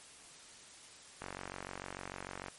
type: click train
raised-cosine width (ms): 0.5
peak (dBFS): -26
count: 60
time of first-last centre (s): 1.22-2.483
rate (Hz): 46.7
effects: white hiss -55 dBFS RMS until 2.58 s + MP3 48 kbps